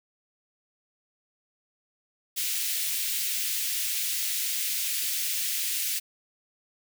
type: high-pass noise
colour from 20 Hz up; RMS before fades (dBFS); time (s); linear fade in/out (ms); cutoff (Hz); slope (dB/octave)
white; -29; 2.36-6; 20; 2100; 24
effects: none